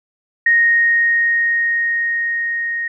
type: tone with level ramp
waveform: sine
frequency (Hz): 1864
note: A#6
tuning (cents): -1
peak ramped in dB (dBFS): -9 to -19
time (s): 0.46-2.88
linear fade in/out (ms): 5
effects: none